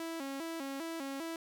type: tone with vibrato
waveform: sawtooth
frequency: 300 Hz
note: D4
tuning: 37 cents sharp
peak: -34 dBFS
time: 0-1.36 s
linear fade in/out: 2 ms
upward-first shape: square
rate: 2.5 Hz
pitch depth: 160 cents each way
effects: 11-bit